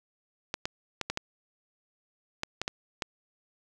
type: clicks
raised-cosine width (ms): 0.2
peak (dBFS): -13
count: 9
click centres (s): 0.541 / 0.655 / 1.013 / 1.1 / 1.174 / 2.434 / 2.616 / 2.679 / 3.022
effects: none